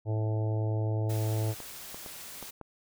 harmonic tone, 108.8 Hz, A2, 19 cents flat, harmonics 1 / 3 / 4 / 5 / 6 / 7 / 8, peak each -27 / -39 / -40 / -43 / -42 / -48 / -48 dBFS, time 0.05-1.55 s, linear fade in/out 50 ms
white noise, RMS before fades -44 dBFS, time 1.09-2.51 s, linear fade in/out 10 ms
clicks, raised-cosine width 1 ms, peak -28 dBFS, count 5, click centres 1.603 / 1.945 / 2.062 / 2.427 / 2.613 s
effects none

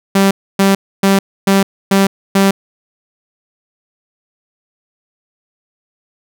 sawtooth tone bursts, 195.5 Hz, G3, 4 cents flat, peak -4 dBFS, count 6, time 0.15-2.51 s, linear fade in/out 5 ms, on 160 ms, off 280 ms, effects none

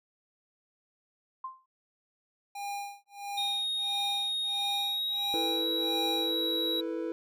sine tone with exponential decay, 1046.5 Hz, C6, in tune, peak -32 dBFS, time 1.44-1.66 s, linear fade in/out 5 ms, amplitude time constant 46 ms
square tone with tremolo, 807 Hz, G#5, 50 cents flat, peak -34 dBFS, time 2.55-6.37 s, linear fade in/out 5 ms, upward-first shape sine, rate 1.5 Hz, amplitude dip 100%
triangle tone with pitch glide, 3729 to 3881 Hz, A#7 to B7, 0 to -31 cents, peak -28 dBFS, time 3.37-6.81 s, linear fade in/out 10 ms, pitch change +69 cents, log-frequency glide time 4.61-5.54 s
triangle chord, E suspended fourth, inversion none, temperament equal with one note detuned, 329.6 / 442.3 / 493.9 Hz, E4 / A4 / B4, 0 / +9 / 0 cents, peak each -32 / -36 / -35 dBFS, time 5.34-7.12 s, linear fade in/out 0 ms
effects none

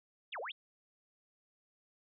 sine exponential two-way sweep, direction down then up, 3887 to 422.1 to 3887 Hz, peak -39 dBFS, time 0.32-0.52 s, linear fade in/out 10 ms, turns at 0.4 s, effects none

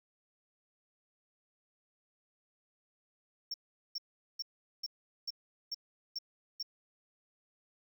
triangle tone bursts, 5470 Hz, F8, 37 cents flat, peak -34 dBFS, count 8, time 3.51-6.628 s, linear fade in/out 5 ms, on 31 ms, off 410 ms, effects 12-bit

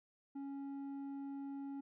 square tone with low-pass filter, 277.2 Hz, C#4, in tune, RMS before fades -45 dBFS, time 0.35-1.81 s, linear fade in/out 10 ms, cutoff 620 Hz, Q 0.93, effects none

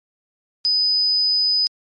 sine tone, 4997 Hz, D#8, 7 cents sharp, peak -15 dBFS, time 0.65-1.67 s, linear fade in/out 0 ms, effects MP3 48 kbps

